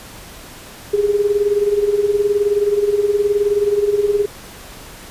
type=tone with tremolo; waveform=sine; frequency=410 Hz; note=G#4; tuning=22 cents flat; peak=-10 dBFS; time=0.93-4.26 s; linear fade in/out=10 ms; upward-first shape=sine; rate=19 Hz; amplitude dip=70%; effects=pink hiss -37 dBFS RMS until 5.1 s + resampled to 32000 Hz